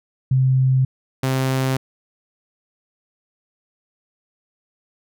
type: tone pair in turn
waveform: sine / sawtooth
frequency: 130.81 / 131.8 Hz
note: C3 / C3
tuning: 0 / +13 cents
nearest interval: unison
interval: 13 cents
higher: second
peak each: -13 / -14 dBFS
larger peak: first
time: 0.31-0.85 / 1.23-1.77 s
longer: neither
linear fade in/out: 5 ms
effects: none